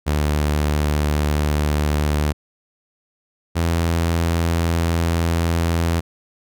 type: tone pair in turn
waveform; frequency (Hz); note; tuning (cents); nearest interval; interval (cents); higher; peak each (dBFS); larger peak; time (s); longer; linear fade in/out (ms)
sawtooth; 74.6 / 83.72; D2 / E2; +28 / +27; major second; 199; second; -13; neither; 0.06-2.33 / 3.55-6.01; second; 20
effects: none